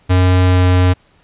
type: tone with pitch glide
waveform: square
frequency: 91.5 to 90.92 Hz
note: F#2 to F#2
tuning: -19 to -30 cents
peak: -9 dBFS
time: 0.09-0.94 s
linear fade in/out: 20 ms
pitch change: -11 cents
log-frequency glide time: 0.45-0.64 s
effects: pink hiss -53 dBFS RMS until 1.23 s + resampled to 8000 Hz